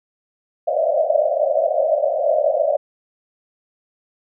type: band-pass noise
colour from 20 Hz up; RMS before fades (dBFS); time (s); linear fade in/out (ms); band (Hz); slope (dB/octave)
white; -18; 0.67-2.77; 10; 550 to 670; 96
effects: none